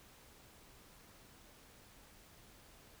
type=silence; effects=pink hiss -61 dBFS RMS until 3 s